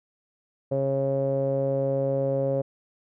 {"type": "tone with low-pass filter", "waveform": "sawtooth", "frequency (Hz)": 136.3, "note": "C#3", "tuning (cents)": -29, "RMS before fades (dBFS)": -25, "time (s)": [0.71, 2.62], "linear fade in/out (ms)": 10, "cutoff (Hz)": 540, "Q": 7.5, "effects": []}